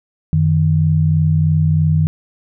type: tone pair together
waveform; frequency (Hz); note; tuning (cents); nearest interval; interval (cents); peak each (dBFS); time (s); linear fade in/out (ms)
sine; 92.44 / 155.56; F#2 / D#3; -1 / 0; major sixth; 901; -16 / -12; 0.33-2.07; 0
effects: none